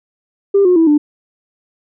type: tone with pitch steps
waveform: sine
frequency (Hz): 397.9 / 360.7 / 327 / 296.4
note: G4 / F#4 / E4 / D4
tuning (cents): +26 / -44 / -14 / +16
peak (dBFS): -6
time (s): 0.54-0.98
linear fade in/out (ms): 10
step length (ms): 110
effects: tanh soft clip ceiling -3 dBFS